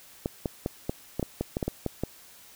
clicks, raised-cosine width 2 ms, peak -14 dBFS, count 12, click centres 0.259 / 0.458 / 0.661 / 0.895 / 1.196 / 1.228 / 1.41 / 1.569 / 1.628 / 1.68 / 1.863 / 2.036 s, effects white hiss -52 dBFS RMS until 2.55 s

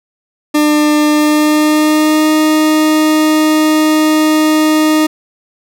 40% pulse tone with pitch glide, 299.9 to 309.6 Hz, D4 to D#4, +36 to -9 cents, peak -7 dBFS, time 0.54-5.07 s, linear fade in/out 10 ms, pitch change +55 cents, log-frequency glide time 1.09-2.32 s, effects none

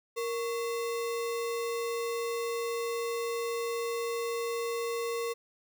sine tone with sample-and-hold, 466.2 Hz, A#4, in tune, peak -30 dBFS, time 0.16-5.34 s, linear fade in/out 20 ms, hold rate 1575 Hz, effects none

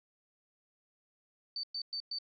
sine tone bursts, 4565 Hz, D8, 50 cents flat, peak -35 dBFS, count 4, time 1.56-2.186 s, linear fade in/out 2 ms, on 74 ms, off 110 ms, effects none

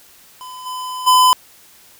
square tone with level steps, 1011 Hz, B5, 40 cents sharp, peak -32 / -25 / -9 dBFS, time 0.41-1.33 s, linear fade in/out 0 ms, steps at 0.65 / 1.06 s, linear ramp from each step 20 ms, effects white hiss -47 dBFS RMS until 1.99 s

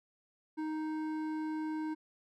triangle tone with hard clipping, 311.6 Hz, D#4, 3 cents sharp, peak -36 dBFS, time 0.57-1.95 s, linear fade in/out 20 ms, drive 14 dB, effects none

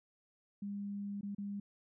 sine tone with dropouts, 201.8 Hz, G#3, 49 cents flat, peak -38 dBFS, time 0.62-1.6 s, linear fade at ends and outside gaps 5 ms, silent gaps 1.211-1.23 / 1.349-1.382 s, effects none

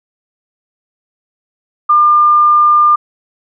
sine tone, 1200 Hz, D6, 37 cents sharp, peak -5 dBFS, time 1.89-2.96 s, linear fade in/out 10 ms, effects none

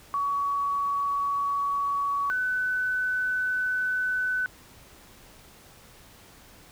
sine tone pair in turn, 1127 / 1504.4 Hz, C#6 / F#6, +28 / +28 cents, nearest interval perfect fourth, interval 500 cents, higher second, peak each -24 dBFS, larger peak neither, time 0.14-2.3 / 2.3-4.46 s, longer neither, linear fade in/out 0 ms, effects pink hiss -52 dBFS RMS until 6.71 s

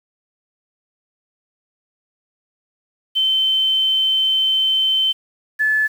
sine tone pair in turn, 3083 / 1730.3 Hz, G7 / A6, -29 / -29 cents, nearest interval minor seventh, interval 1000 cents, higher first, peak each -14 dBFS, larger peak neither, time 3.15-5.13 / 5.59-5.88 s, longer first, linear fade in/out 20 ms, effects 7-bit

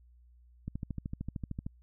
click train, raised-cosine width 5 ms, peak -24 dBFS, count 14, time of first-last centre 0.68-1.665 s, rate 13.2 Hz, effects added 60 Hz sine -57 dBFS peak until 1.82 s

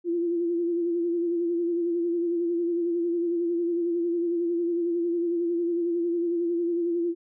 sine tone with vibrato, 342.4 Hz, F4, 34 cents flat, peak -23 dBFS, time 0.04-7.15 s, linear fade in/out 50 ms, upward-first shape sine, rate 11 Hz, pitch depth 41 cents each way, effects none

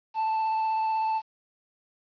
triangle tone with vibrato, 881 Hz, A5, 2 cents sharp, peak -22 dBFS, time 0.14-1.22 s, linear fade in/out 50 ms, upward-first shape sine, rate 16 Hz, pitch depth 11 cents each way, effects resampled to 11025 Hz + 9-bit

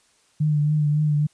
sine tone with vibrato, 150 Hz, D3, 37 cents sharp, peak -17 dBFS, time 0.4-1.27 s, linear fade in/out 10 ms, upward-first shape triangle, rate 3.6 Hz, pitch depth 39 cents each way, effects white hiss -61 dBFS RMS until 1.33 s + resampled to 22050 Hz

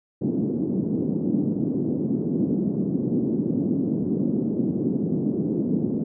pink band-pass noise, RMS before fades -24 dBFS, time 0.21-6.04 s, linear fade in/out 10 ms, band 180 to 330 Hz, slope 24 dB/octave, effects none

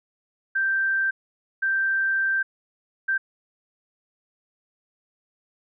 sine tone bursts at uneven times, 1568 Hz, G6, in tune, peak -20 dBFS, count 3, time 0.55-1.11 / 1.62-2.43 / 3.08-3.18 s, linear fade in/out 10 ms, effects none

